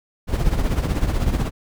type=noise with tremolo; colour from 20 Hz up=brown; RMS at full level=-17 dBFS; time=0.27-1.51 s; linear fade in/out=50 ms; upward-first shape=triangle; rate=16 Hz; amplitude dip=70%; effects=none